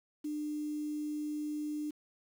sine tone with quantisation, 300 Hz, D4, 37 cents sharp, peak -34 dBFS, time 0.24-1.91 s, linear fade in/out 10 ms, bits 9, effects none

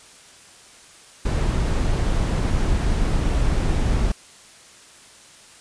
brown noise, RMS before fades -20 dBFS, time 1.25-4.12 s, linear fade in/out 5 ms, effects white hiss -47 dBFS RMS until 5.6 s + resampled to 22050 Hz

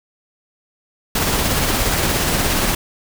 pink noise with tremolo, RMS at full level -17 dBFS, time 1.15-2.75 s, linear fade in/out 5 ms, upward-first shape sine, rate 17 Hz, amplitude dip 25%, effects none

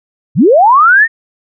sine linear sweep, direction up, 100.4 to 1873 Hz, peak -3 dBFS, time 0.35-1.08 s, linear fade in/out 50 ms, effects none

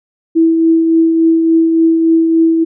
sine tone with tremolo, 327.1 Hz, E4, 13 cents flat, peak -5 dBFS, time 0.35-2.65 s, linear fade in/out 20 ms, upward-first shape triangle, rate 3.5 Hz, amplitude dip 40%, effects none

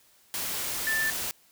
sine tone in noise, 1768 Hz, A6, 8 cents sharp, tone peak -25 dBFS, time 0.87-1.1 s, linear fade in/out 0 ms, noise white, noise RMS -32 dBFS, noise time 0.34-1.31 s, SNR +4 dB, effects white hiss -61 dBFS RMS until 1.51 s

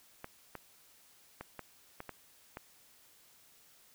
clicks, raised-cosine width 0.5 ms, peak -27 dBFS, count 7, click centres 0.244 / 0.553 / 1.41 / 1.593 / 2.004 / 2.093 / 2.571 s, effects white hiss -63 dBFS RMS until 3.94 s

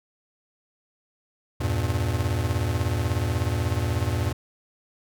square chord, E diminished, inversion none, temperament just, 82.41 / 98.89 / 118.67 Hz, E2 / G2 / Bb2, 0 / +16 / +31 cents, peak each -28 dBFS, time 1.6-4.33 s, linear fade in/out 10 ms, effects none

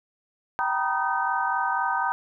sine tone cluster, 776 / 927 / 971 / 1240 / 1535 Hz, G5 / A#5 / B5 / D#6 / G6, -18 / -10 / -30 / -6 / -37 cents, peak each -29 dBFS, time 0.59-2.12 s, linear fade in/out 0 ms, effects none

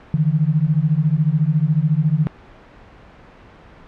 sine beating tone pair, 147.1 / 161.1 Hz, D3 / E3, +3 / -39 cents, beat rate 14 Hz, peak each -17 dBFS, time 0.14-2.27 s, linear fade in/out 0 ms, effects pink hiss -44 dBFS RMS until 3.87 s + low-pass 2000 Hz 12 dB/octave

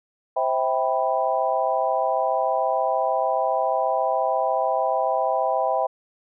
sine chord, C major seventh, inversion none, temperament equal with one note detuned, 523.3 / 649.8 / 784 / 987.8 Hz, C5 / E5 / G5 / B5, 0 / -25 / 0 / 0 cents, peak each -26 / -24 / -24 / -27 dBFS, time 0.36-5.87 s, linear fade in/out 10 ms, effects none

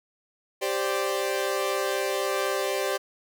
sawtooth chord, G suspended fourth, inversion none, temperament equal, 392 / 523.3 / 587.3 Hz, G4 / C5 / D5, 0 / 0 / 0 cents, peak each -25 / -26 / -26 dBFS, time 0.61-2.98 s, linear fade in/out 20 ms, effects none

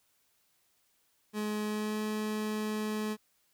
30% pulse tone with pitch glide, 211.5 to 214 Hz, G#3 to A3, +32 to -48 cents, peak -29 dBFS, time 1.33-3.17 s, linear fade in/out 50 ms, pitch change +20 cents, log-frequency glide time 1.65-2 s, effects white hiss -72 dBFS RMS until 3.53 s

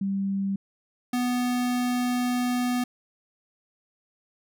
sine / square tone pair in turn, 196 / 246.9 Hz, G3 / B3, 0 / 0 cents, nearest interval major third, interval 400 cents, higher second, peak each -24 dBFS, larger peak neither, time 0.01-0.56 / 1.13-2.84 s, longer second, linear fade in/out 5 ms, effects none

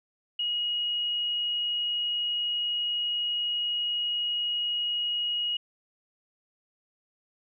sine tone, 2892 Hz, F#7, 40 cents flat, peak -26 dBFS, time 0.39-5.57 s, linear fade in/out 5 ms, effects none

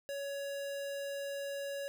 square tone, 560 Hz, C#5, 18 cents sharp, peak -38 dBFS, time 0.09-1.88 s, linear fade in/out 0 ms, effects none

